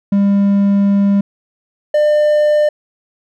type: tone pair in turn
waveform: triangle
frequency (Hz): 200 / 599.3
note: G3 / D5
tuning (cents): +35 / +35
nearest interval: octave + perfect fifth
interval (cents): 1900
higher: second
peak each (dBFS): -7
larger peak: neither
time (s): 0.12-1.21 / 1.94-2.69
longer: first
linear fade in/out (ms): 5
effects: none